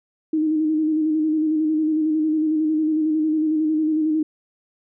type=tone with vibrato; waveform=sine; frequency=311.1 Hz; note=D#4; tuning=in tune; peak=-17 dBFS; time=0.33-4.23 s; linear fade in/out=5 ms; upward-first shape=square; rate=11 Hz; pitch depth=30 cents each way; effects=none